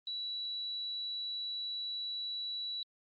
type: tone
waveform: sine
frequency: 3930 Hz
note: B7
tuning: 9 cents flat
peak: -36 dBFS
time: 0.07-2.83 s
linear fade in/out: 2 ms
effects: Opus 24 kbps